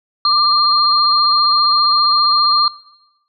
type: tone pair together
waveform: sine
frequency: 1185 / 4200 Hz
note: D6 / C8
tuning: +15 / +6 cents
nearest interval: octave + minor seventh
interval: 2191 cents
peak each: -13 dBFS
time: 0.25-2.68 s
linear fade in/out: 2 ms
effects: noise-tail reverb RT60 0.9 s tail -19 dB re dry